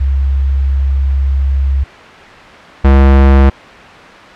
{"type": "tone pair in turn", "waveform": ["sine", "square"], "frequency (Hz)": [67.9, 67.9], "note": ["C#2", "C#2"], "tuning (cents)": [-35, -35], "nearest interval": "unison", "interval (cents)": 0, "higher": "neither", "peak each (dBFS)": [-9, -4], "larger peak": "second", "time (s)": [[0, 1.84], [2.84, 3.5]], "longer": "first", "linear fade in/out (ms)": 10, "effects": ["white hiss -32 dBFS RMS until 4.35 s", "low-pass 2000 Hz 12 dB/octave"]}